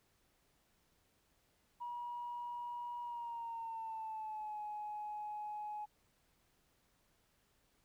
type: tone with pitch glide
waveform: sine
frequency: 961 to 841.4 Hz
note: B5 to G#5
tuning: -48 to +22 cents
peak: -40 dBFS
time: 1.8-5.86 s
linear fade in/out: 20 ms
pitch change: -230 cents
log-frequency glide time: 3.02-4.61 s
effects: tanh soft clip ceiling -36 dBFS + pink hiss -75 dBFS RMS until 7.84 s